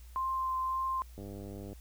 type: tone with vibrato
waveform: sine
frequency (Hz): 1046.5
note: C6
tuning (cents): 0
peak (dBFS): -30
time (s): 0.16-1.02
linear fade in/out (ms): 0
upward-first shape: triangle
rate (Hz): 1.8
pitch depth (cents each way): 13
type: click train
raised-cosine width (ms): 2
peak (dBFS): -32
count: 56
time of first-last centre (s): 1.18-1.73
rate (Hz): 100
effects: added 60 Hz sine -48 dBFS peak until 1.8 s + white hiss -62 dBFS RMS until 1.8 s